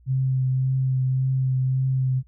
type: tone with vibrato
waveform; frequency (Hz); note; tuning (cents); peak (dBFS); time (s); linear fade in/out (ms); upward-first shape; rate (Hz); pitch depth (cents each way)
sine; 130.81; C3; 0; -19; 0.06-2.23; 50; triangle; 1.8; 18
effects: added 60 Hz sine -51 dBFS peak until 2.27 s